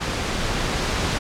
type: noise with level ramp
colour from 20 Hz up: pink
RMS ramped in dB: -25 to -22 dBFS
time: 0-1.19 s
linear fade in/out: 20 ms
effects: low-pass 6000 Hz 12 dB/octave